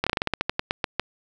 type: slowing click train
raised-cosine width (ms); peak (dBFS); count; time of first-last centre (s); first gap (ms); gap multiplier
0.3; -6; 14; 0.04-0.996; 26; 1.16
effects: none